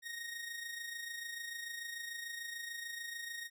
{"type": "tone with amplitude modulation", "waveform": "sawtooth", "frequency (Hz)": 1864.7, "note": "A#6", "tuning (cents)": 0, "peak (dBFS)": -36, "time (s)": [0.02, 3.5], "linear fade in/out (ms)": 50, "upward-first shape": "sine", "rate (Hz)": 26.8, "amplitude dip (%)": 50, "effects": []}